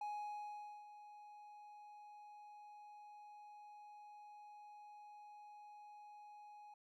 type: tone with ADSR envelope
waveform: triangle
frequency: 834 Hz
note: G#5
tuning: 7 cents sharp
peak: -39 dBFS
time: 0.01-6.74 s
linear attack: 4 ms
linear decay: 830 ms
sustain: -14 dB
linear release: 4 ms
effects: none

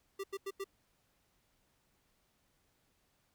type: tone bursts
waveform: square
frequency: 392 Hz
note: G4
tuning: in tune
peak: -38 dBFS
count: 4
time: 0.19-0.643 s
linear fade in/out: 10 ms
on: 48 ms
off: 87 ms
effects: pink hiss -75 dBFS RMS until 3.34 s

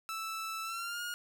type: tone with pitch glide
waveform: sawtooth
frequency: 1318.5 to 1429.6 Hz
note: E6 to F6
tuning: 0 to +40 cents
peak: -33 dBFS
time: 0.09-1.14 s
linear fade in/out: 0 ms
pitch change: +140 cents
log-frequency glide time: 0.63-1.02 s
effects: none

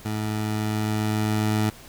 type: tone with level ramp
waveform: 20% pulse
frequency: 107.4 Hz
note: A2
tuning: 41 cents flat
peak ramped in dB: -21 to -15 dBFS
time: 0.05-1.7 s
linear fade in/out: 5 ms
effects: pink hiss -46 dBFS RMS until 1.88 s

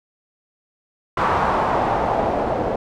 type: noise with low-pass filter sweep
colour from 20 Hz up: white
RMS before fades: -20 dBFS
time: 1.17-2.76 s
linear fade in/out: 5 ms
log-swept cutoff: 1100 to 600 Hz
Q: 2.4
effects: none

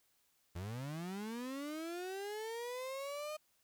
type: linear sweep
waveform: 35% pulse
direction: up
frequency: 82 to 618 Hz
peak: -39 dBFS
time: 0.55-3.37 s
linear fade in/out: 10 ms
effects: white hiss -75 dBFS RMS until 3.63 s

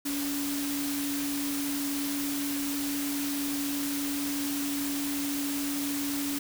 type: tone in noise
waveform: sine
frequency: 283.3 Hz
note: C#4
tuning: 38 cents sharp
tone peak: -30 dBFS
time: 0.05-6.39 s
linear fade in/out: 10 ms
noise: white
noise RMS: -35 dBFS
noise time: 0.05-6.39 s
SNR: +2 dB
effects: none

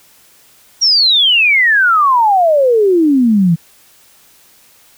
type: exponential sweep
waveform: sine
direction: down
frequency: 5720 to 160 Hz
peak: -7 dBFS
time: 0.81-3.56 s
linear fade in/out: 20 ms
effects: white hiss -47 dBFS RMS until 4.97 s

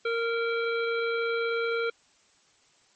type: harmonic tone with a mistuned harmonic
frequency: 463 Hz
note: A#4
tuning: 12 cents flat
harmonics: 1 / 3 / 5 / 7 / 9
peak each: -27 / -31 / -35 / -43 / -43 dBFS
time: 0.05-1.9 s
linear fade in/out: 5 ms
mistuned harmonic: 9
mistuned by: -69 cents
effects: white hiss -63 dBFS RMS until 2.95 s + MP3 32 kbps

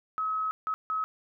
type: tone bursts at uneven times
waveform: sine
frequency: 1281 Hz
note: E6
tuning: 50 cents flat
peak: -27 dBFS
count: 3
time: 0.18-0.51 / 0.67-0.74 / 0.9-1.04 s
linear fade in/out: 0 ms
effects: none

